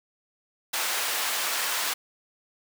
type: high-pass noise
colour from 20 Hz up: pink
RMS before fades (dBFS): -28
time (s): 0.73-1.94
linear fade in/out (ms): 10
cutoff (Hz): 980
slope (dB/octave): 12
effects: none